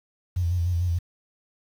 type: tone with vibrato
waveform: sine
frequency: 87.31 Hz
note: F2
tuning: in tune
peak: -21 dBFS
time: 0.36-0.99 s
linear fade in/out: 10 ms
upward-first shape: square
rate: 6.7 Hz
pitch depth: 50 cents each way
effects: 8-bit